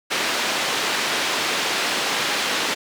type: band-pass noise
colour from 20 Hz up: white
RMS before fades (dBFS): -23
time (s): 0.1-2.75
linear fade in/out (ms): 20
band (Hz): 240 to 3800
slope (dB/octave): 12
effects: none